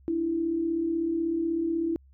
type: tone pair together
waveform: sine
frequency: 296 / 332.2 Hz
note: D4 / E4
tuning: +14 / +13 cents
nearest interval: major second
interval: 199 cents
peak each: -34 / -25 dBFS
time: 0.08-1.96 s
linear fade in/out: 0 ms
effects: added 67 Hz sine -53 dBFS peak until 2.13 s